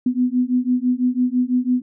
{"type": "beating tone pair", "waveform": "sine", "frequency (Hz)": [246.9, 252.9], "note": ["B3", "B3"], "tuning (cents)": [0, 41], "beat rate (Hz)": 6, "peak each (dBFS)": -19, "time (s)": [0.06, 1.82], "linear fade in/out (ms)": 5, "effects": []}